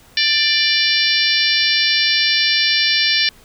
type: harmonic tone with a mistuned harmonic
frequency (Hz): 590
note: D5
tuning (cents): +8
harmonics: 3 / 4 / 5 / 6 / 7 / 8 / 9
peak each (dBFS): -21 / -21 / -21 / -21 / -21 / -21 / -21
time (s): 0.17-3.29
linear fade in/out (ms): 2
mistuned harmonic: 9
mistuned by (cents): +47
effects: pink hiss -48 dBFS RMS until 3.44 s